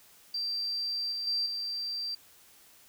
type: tone with level steps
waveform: sine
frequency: 4699 Hz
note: D8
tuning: in tune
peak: -30 / -32 / -27 / -32 dBFS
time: 0.34-2.15 s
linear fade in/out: 5 ms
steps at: 1.12 / 1.27 / 1.46 s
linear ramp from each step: 2 ms
effects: white hiss -58 dBFS RMS until 2.88 s